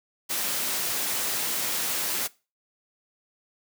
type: noise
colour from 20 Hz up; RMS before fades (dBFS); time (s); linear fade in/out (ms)
white; -28; 0.29-2.28; 20
effects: noise-tail reverb RT60 0.3 s tail -21 dB re dry + high-pass 150 Hz 12 dB/octave